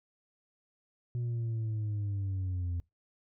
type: linear sweep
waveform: sine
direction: down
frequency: 121.7 to 85.6 Hz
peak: -28 dBFS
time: 1.15-2.8 s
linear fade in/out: 0 ms
effects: noise-tail reverb RT60 0.2 s tail -25 dB re dry + tanh soft clip ceiling -30 dBFS